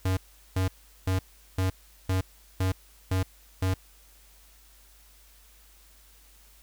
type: tone bursts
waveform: square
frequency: 93.7 Hz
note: F#2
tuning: 22 cents sharp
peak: -24 dBFS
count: 8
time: 0.05-3.74 s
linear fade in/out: 5 ms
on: 120 ms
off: 390 ms
effects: added 50 Hz sine -56 dBFS peak until 6.62 s + white hiss -58 dBFS RMS until 6.62 s